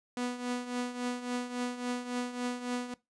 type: tone with tremolo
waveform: sawtooth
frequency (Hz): 246.1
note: B3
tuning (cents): -6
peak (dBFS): -26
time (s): 0.17-2.94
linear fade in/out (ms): 2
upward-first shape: triangle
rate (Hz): 3.6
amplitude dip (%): 75
effects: noise-tail reverb RT60 0.2 s tail -20 dB re dry + resampled to 22050 Hz

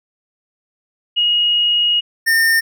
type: tone pair in turn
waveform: sine / square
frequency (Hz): 2882 / 1815.5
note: F#7 / A#6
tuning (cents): -46 / -46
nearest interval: minor sixth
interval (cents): 800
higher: first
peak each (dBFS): -12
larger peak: neither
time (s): 1.16-2.01 / 2.26-2.61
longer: first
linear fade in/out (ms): 20
effects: none

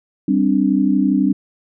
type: chord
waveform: sine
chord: G suspended fourth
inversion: none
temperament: equal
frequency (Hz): 196 / 261.6 / 293.7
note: G3 / C4 / D4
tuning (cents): 0 / 0 / 0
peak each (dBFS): -17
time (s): 0.28-1.33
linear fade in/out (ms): 5
effects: none

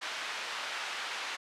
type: band-pass noise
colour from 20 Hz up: pink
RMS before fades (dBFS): -38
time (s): 0.01-1.37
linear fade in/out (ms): 20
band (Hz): 1100 to 4100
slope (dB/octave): 12
effects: low-pass 11000 Hz 12 dB/octave

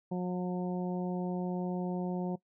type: harmonic tone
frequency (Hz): 180.3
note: F#3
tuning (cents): -45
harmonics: 1 / 2 / 3 / 4 / 5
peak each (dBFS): -32 / -38 / -42 / -44 / -46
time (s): 0.11-2.36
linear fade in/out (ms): 10
effects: noise-tail reverb RT60 0.1 s tail -20 dB re dry

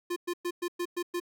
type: tone bursts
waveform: square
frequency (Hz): 350.5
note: F4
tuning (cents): +6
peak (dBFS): -30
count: 7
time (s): 0.1-1.201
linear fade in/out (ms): 10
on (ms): 63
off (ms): 110
effects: none

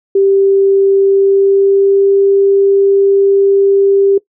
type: tone with pitch glide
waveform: sine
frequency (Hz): 392 to 395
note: G4 to G4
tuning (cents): 0 to +13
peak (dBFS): -6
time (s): 0.15-4.18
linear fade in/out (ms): 5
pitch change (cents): +13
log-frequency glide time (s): 1-2.12
effects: noise-tail reverb RT60 0.1 s tail -20 dB re dry

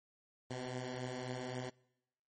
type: beating tone pair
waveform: 10% pulse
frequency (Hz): 123.6 / 127.3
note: B2 / C3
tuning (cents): +2 / -47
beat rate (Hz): 3.7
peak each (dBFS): -38 / -33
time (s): 0.5-1.7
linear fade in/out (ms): 10
effects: noise-tail reverb RT60 0.9 s tail -25 dB re dry + MP3 32 kbps

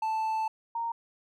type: tone pair in turn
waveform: triangle / sine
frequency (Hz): 880 / 926.7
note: A5 / A#5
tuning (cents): 0 / -10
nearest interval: minor second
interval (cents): 90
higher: second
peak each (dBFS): -25 / -29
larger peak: first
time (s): 0.02-0.48 / 0.75-0.92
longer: first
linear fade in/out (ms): 5
effects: none

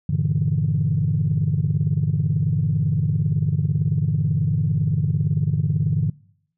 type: chord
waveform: sine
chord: E half-diminished seventh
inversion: first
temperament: equal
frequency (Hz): 98 / 116.54 / 146.83 / 164.81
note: G2 / Bb2 / D3 / E3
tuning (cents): 0 / 0 / 0 / 0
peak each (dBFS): -24 / -25 / -20 / -24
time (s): 0.09-6.1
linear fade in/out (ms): 5
effects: noise-tail reverb RT60 0.7 s tail -24 dB re dry + tanh soft clip ceiling -10 dBFS

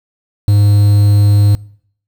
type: tone with quantisation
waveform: triangle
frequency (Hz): 102.4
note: G#2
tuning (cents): -24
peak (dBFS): -4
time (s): 0.48-1.55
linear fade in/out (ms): 0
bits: 5
effects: noise-tail reverb RT60 0.6 s tail -23 dB re dry

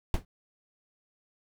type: noise with exponential decay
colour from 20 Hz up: brown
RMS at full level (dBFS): -22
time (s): 0.14-0.25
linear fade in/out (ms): 1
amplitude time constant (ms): 22
effects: none

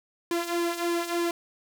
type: tone with flanger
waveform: sawtooth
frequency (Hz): 342.8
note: F4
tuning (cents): -32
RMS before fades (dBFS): -28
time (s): 0.31-1.31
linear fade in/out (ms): 2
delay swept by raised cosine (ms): 1.5 to 2.9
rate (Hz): 3.3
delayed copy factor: -0.6
effects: none

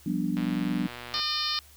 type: chord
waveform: sine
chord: G dominant seventh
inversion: third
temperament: equal with one note detuned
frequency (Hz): 174.61 / 196 / 245 / 293.7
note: F3 / G3 / B3 / D4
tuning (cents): 0 / 0 / -14 / 0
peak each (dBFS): -31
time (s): 0.06-0.87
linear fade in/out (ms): 5
type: click train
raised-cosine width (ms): 0.3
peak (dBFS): -23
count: 101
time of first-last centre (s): 0.37-1.196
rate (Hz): 121
type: harmonic tone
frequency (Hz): 606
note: D#5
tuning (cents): -46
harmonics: 2 / 3 / 4 / 5 / 6 / 7 / 8 / 9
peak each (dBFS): -35 / -40 / -40 / -36 / -34 / -32 / -32 / -37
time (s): 1.14-1.59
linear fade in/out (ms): 0
effects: added 73 Hz sine -55 dBFS peak until 1.76 s + white hiss -55 dBFS RMS until 1.76 s

